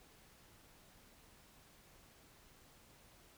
silence, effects pink hiss -64 dBFS RMS until 3.37 s

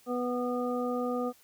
harmonic tone with a mistuned harmonic, 246.9 Hz, B3, in tune, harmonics 1 / 2 / 3 / 5, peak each -32 / -32 / -38 / -38 dBFS, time 0.06-1.33 s, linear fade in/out 50 ms, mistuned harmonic 5, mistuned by -19 cents, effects white hiss -61 dBFS RMS until 1.43 s

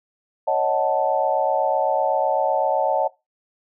sine chord, D# half-diminished seventh, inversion third, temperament equal, 554.4 / 622.3 / 740 / 880 Hz, C#5 / D#5 / F#5 / A5, 0 / 0 / 0 / 0 cents, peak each -23 dBFS, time 0.47-3.08 s, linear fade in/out 10 ms, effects noise-tail reverb RT60 0.2 s tail -19 dB re dry

